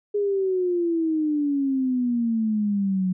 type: exponential sweep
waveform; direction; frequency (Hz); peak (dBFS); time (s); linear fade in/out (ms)
sine; down; 415.3 to 182.2; -20; 0.14-3.13; 10
effects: none